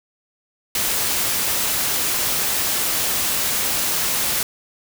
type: noise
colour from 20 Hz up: white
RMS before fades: -21 dBFS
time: 0.75-4.43 s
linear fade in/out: 2 ms
effects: none